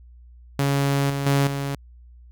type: tone with level steps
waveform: sawtooth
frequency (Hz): 139.7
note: C#3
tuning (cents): +14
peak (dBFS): -15 / -20 / -13 / -21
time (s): 0.59-1.75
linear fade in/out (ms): 2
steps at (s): 1.1 / 1.26 / 1.47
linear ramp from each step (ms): 2
effects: added 60 Hz sine -44 dBFS peak until 2.31 s